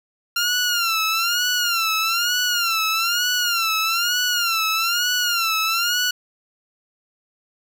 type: tone with vibrato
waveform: 15% pulse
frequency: 1385 Hz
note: F6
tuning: 15 cents flat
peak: -12 dBFS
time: 0.36-6.11 s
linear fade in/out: 5 ms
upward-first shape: sine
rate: 1.1 Hz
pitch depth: 110 cents each way
effects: none